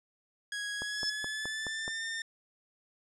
sawtooth tone with pitch glide, 1658 to 1808.1 Hz, G#6 to A6, -3 to +47 cents, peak -31 dBFS, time 0.52-2.22 s, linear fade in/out 2 ms, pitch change +150 cents, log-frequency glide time 0.74-2.03 s
sine tone with exponential growth, 5260 Hz, E8, 5 cents flat, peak -28 dBFS, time 0.7-1.1 s, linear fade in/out 5 ms, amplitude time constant 86 ms
click train, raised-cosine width 1 ms, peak -26 dBFS, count 6, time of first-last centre 0.82-1.879 s, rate 4.72 Hz
effects resampled to 22050 Hz

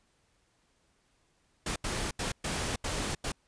pink noise bursts at uneven times, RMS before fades -33 dBFS, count 6, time 1.66-1.76 / 1.84-2.11 / 2.19-2.32 / 2.44-2.76 / 2.84-3.15 / 3.24-3.32 s, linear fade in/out 5 ms, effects pink hiss -71 dBFS RMS until 3.47 s + resampled to 22050 Hz

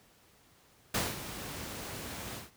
pink noise with ADSR envelope, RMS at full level -29 dBFS, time 0.94-2.51 s, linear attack 7 ms, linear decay 200 ms, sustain -12 dB, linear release 160 ms, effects pink hiss -63 dBFS RMS until 2.56 s + high-pass 60 Hz 12 dB/octave

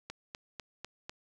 click train, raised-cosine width 0.2 ms, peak -23 dBFS, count 5, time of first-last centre 0.1-1.095 s, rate 4.02 Hz, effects none

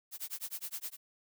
blue noise with tremolo, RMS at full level -38 dBFS, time 0.11-0.97 s, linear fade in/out 50 ms, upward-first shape sine, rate 9.7 Hz, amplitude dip 100%, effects none

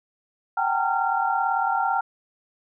sine tone cluster, 763 / 801 / 912 / 1380 Hz, G5 / G5 / A#5 / F6, -47 / +37 / -38 / -21 cents, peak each -26 dBFS, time 0.57-2.01 s, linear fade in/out 5 ms, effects none

